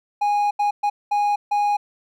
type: tone bursts at uneven times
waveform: triangle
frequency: 824 Hz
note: G#5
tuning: 14 cents flat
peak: -15 dBFS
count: 5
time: 0.21-0.51 / 0.59-0.71 / 0.83-0.9 / 1.11-1.36 / 1.51-1.77 s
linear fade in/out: 10 ms
effects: none